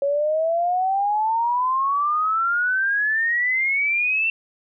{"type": "exponential sweep", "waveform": "sine", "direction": "up", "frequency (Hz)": [554.4, 2705], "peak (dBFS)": -18, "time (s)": [0.02, 4.3], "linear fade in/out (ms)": 2, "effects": []}